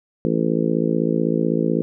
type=harmonic tone; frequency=55.9 Hz; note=A1; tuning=28 cents sharp; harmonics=3 / 4 / 5 / 6 / 7 / 8 / 9; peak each=-23 / -23 / -25 / -24 / -29 / -25 / -28 dBFS; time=0.25-1.82 s; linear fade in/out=0 ms; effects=none